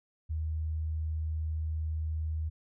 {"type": "tone", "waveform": "sine", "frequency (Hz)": 78.7, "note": "D#2", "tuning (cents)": 20, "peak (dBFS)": -30, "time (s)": [0.29, 2.5], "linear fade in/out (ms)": 20, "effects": []}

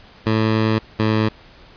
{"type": "tone pair in turn", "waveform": "15% pulse", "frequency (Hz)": [110, 109.05], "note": ["A2", "A2"], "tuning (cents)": [0, -15], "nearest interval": "unison", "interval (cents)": 15, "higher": "first", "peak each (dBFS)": [-9, -9], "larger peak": "neither", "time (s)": [[0.26, 0.79], [0.99, 1.29]], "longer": "first", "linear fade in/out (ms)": 10, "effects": ["pink hiss -46 dBFS RMS until 1.76 s", "resampled to 11025 Hz"]}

